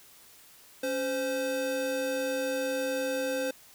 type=tone pair together; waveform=square; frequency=277.2 / 518 Hz; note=C#4 / C5; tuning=0 / -17 cents; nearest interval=major seventh; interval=1083 cents; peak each=-36 / -30 dBFS; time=0.83-3.51 s; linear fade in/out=5 ms; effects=white hiss -55 dBFS RMS until 3.74 s